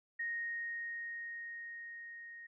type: tone with level ramp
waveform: sine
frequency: 1864.7 Hz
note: A#6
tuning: in tune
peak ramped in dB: -35 to -48 dBFS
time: 0.19-2.47 s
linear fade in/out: 10 ms
effects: none